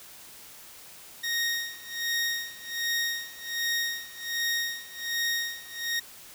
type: tone with tremolo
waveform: 20% pulse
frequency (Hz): 1864.7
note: A#6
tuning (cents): 0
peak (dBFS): -20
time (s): 1.23-6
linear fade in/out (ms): 10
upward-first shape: sine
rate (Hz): 1.3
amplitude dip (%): 90
effects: white hiss -48 dBFS RMS until 6.34 s